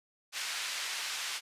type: band-pass noise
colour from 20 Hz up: pink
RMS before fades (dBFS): -37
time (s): 0.32-1.41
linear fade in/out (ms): 50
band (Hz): 1800 to 7200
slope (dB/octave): 12
effects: resampled to 32000 Hz